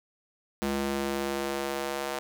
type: tone with high-pass filter sweep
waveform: square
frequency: 69.3 Hz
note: C#2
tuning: in tune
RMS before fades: -31 dBFS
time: 0.62-2.19 s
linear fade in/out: 0 ms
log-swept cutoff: 220 to 570 Hz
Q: 1.2
effects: none